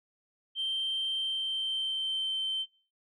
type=tone with pitch glide; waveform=sine; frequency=3136 to 3102 Hz; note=G7 to G7; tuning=0 to -19 cents; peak=-28 dBFS; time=0.55-2.66 s; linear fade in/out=50 ms; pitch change=-19 cents; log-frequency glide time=1.11-2.39 s; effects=noise-tail reverb RT60 0.4 s tail -20 dB re dry + tanh soft clip ceiling -26 dBFS